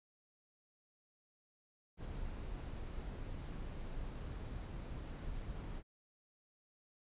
brown noise, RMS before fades -44 dBFS, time 1.97-5.83 s, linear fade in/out 50 ms, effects resampled to 8000 Hz

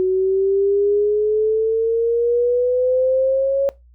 sine exponential sweep, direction up, 370 to 554.4 Hz, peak -14 dBFS, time 0-3.69 s, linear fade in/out 0 ms, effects noise-tail reverb RT60 0.2 s tail -20 dB re dry + added 60 Hz sine -46 dBFS peak until 3.94 s

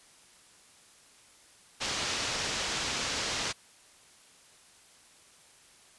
white low-pass noise, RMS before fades -33 dBFS, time 1.8-3.53 s, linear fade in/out 20 ms, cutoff 6300 Hz, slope 24 dB/octave, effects white hiss -58 dBFS RMS until 5.98 s + resampled to 24000 Hz

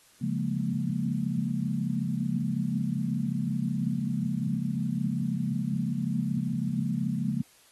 sine chord, Bb minor seventh, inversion first, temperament equal, 138.59 / 174.61 / 207.7 / 233.1 Hz, Db3 / F3 / Ab3 / Bb3, 0 / 0 / 0 / 0 cents, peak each -32 dBFS, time 0.21-7.42 s, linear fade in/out 10 ms, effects white hiss -59 dBFS RMS until 7.71 s + AAC 32 kbps

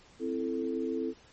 sine chord, A minor, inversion first, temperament equal with one note detuned, 261.6 / 332.9 / 440 Hz, C4 / E4 / A4, 0 / +17 / 0 cents, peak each -34 dBFS, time 0.19-1.14 s, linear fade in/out 50 ms, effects pink hiss -58 dBFS RMS until 1.32 s + MP3 32 kbps

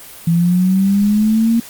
sine linear sweep, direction up, 165.3 to 233.1 Hz, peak -10 dBFS, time 0.27-1.6 s, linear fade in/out 5 ms, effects white hiss -36 dBFS RMS until 1.69 s + Opus 32 kbps

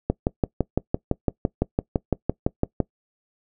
click train, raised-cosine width 2 ms, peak -6 dBFS, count 17, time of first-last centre 0.1-2.803 s, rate 5.92 Hz, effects noise-tail reverb RT60 0.1 s tail -22 dB re dry

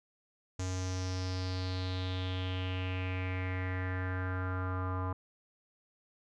square tone with low-pass filter sweep, 92.5 Hz, F#2, in tune, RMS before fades -35 dBFS, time 0.59-5.13 s, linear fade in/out 5 ms, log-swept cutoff 6800 to 1100 Hz, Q 4.9, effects none

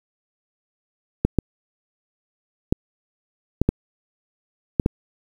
clicks, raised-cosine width 3 ms, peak -3 dBFS, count 7, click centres 1.25 / 1.387 / 2.725 / 3.616 / 3.69 / 4.798 / 4.861 s, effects 7-bit

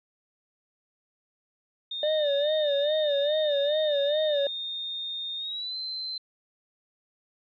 sine tone with pitch glide, 3663 to 4088 Hz, A#7 to C8, -31 to -41 cents, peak -31 dBFS, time 1.91-6.18 s, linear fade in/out 5 ms, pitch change +190 cents, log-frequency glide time 5.37-5.76 s
triangle tone with vibrato, 591 Hz, D5, 11 cents sharp, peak -21 dBFS, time 2.03-4.47 s, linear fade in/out 2 ms, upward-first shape sine, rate 2.4 Hz, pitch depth 94 cents each way
effects resampled to 11025 Hz

